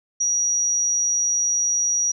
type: tone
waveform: sine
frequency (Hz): 5770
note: F#8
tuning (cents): -44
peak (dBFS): -18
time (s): 0.2-2.12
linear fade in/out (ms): 10
effects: none